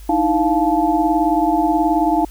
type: tone cluster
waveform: sine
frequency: 305.5 / 324.1 / 699 / 867 Hz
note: D#4 / E4 / F5 / A5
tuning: -32 / -29 / +1 / -26 cents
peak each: -19 dBFS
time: 0.09-2.25 s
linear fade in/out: 5 ms
effects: added 50 Hz sine -34 dBFS peak until 2.3 s + white hiss -47 dBFS RMS until 2.3 s